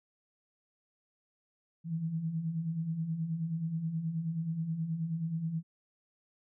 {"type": "beating tone pair", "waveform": "sine", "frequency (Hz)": [155.56, 164.96], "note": ["D#3", "E3"], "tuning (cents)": [0, 2], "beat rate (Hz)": 9.4, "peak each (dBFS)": [-40, -32], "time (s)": [1.84, 5.63], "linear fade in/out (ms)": 50, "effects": []}